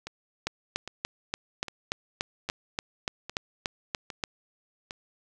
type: two click trains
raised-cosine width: 0.2 ms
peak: -11 / -20 dBFS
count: 14 / 7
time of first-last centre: 0.47-4.238 / 0.07-4.909 s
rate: 3.45 / 1.24 Hz
effects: none